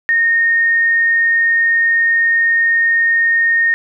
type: tone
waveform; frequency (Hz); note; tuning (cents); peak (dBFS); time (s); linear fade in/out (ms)
sine; 1844; A#6; -19; -10; 0.09-3.74; 0
effects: none